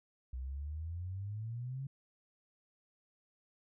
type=exponential sweep; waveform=sine; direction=up; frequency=61.74 to 138.9 Hz; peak=-38 dBFS; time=0.33-1.87 s; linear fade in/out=5 ms; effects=none